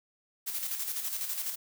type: noise with tremolo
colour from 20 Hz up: blue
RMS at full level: -33 dBFS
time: 0.46-1.56 s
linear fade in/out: 20 ms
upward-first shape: square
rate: 12 Hz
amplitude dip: 45%
effects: none